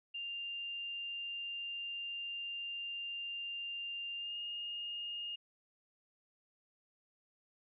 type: tone with pitch glide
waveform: sine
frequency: 2794 to 2840 Hz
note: F7 to F7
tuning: 0 to +28 cents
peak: -39 dBFS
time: 0.14-5.36 s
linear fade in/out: 10 ms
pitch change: +28 cents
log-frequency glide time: 4.17-4.37 s
effects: none